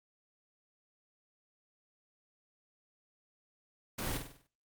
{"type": "noise with echo", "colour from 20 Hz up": "pink", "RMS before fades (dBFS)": -37, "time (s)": [3.98, 4.18], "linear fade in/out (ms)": 10, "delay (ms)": 49, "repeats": 6, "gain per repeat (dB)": -6, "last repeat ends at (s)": 4.474, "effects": ["noise-tail reverb RT60 0.3 s tail -17 dB re dry", "Opus 48 kbps"]}